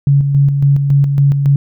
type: tone with tremolo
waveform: sine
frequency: 140.5 Hz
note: C#3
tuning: 24 cents sharp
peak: -6 dBFS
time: 0.07-1.56 s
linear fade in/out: 2 ms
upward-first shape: square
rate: 3.6 Hz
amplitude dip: 45%
effects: none